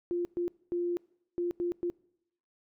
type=tone bursts at uneven times; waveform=sine; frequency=349.2 Hz; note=F4; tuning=in tune; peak=-28 dBFS; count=6; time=0.11-0.25 / 0.37-0.48 / 0.72-0.97 / 1.38-1.51 / 1.6-1.72 / 1.83-1.9 s; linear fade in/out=0 ms; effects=noise-tail reverb RT60 0.8 s tail -24 dB re dry